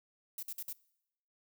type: noise bursts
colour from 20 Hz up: violet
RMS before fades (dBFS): -41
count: 4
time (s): 0.38-0.728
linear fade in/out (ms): 2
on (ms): 48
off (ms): 52
effects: noise-tail reverb RT60 0.8 s tail -22 dB re dry